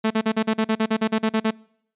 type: tone bursts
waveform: sawtooth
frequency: 220 Hz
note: A3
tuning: in tune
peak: -14 dBFS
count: 14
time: 0.04-1.51 s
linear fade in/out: 10 ms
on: 66 ms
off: 42 ms
effects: noise-tail reverb RT60 0.7 s tail -26 dB re dry + resampled to 8000 Hz